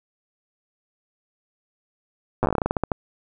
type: slowing click train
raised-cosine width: 1 ms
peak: -7 dBFS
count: 16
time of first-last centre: 2.43-2.918 s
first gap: 8 ms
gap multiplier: 1.18
effects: none